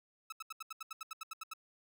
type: tone bursts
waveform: sawtooth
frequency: 1300 Hz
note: E6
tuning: 24 cents flat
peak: -37 dBFS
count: 13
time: 0.3-1.536 s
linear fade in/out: 5 ms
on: 24 ms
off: 77 ms
effects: none